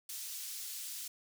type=high-pass noise; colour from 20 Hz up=pink; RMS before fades=-43 dBFS; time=0.09-1.08 s; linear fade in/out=5 ms; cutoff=5100 Hz; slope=12 dB/octave; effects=none